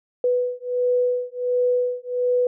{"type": "beating tone pair", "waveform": "sine", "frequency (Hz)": [493.9, 495.3], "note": ["B4", "B4"], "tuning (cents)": [0, 5], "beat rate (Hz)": 1.4, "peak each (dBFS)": -22, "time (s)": [0.24, 2.47], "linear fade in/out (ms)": 2, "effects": []}